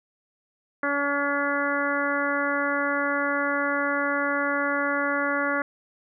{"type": "harmonic tone with a mistuned harmonic", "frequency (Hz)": 284, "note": "C#4", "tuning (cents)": 42, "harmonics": [1, 2, 3, 4, 5, 6, 7], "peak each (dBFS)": [-30, -29, -36, -30, -28, -30, -34], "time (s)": [0.83, 5.62], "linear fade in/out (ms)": 2, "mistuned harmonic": 7, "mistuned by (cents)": 18, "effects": []}